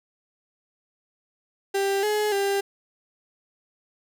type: tone with pitch steps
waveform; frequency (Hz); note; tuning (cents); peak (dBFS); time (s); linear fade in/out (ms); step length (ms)
35% pulse; 393.7 / 422 / 397.2; G4 / G#4 / G4; +8 / +28 / +23; -20; 1.74-2.61; 10; 290
effects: none